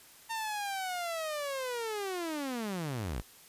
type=linear sweep; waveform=sawtooth; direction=down; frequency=914 to 46.12 Hz; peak=-30 dBFS; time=0.29-3.22 s; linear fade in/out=20 ms; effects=white hiss -56 dBFS RMS until 3.48 s + resampled to 32000 Hz